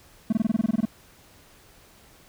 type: tone bursts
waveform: triangle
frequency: 220 Hz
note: A3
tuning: in tune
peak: -16 dBFS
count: 12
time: 0.3-0.854 s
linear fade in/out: 5 ms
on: 26 ms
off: 22 ms
effects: pink hiss -54 dBFS RMS until 2.28 s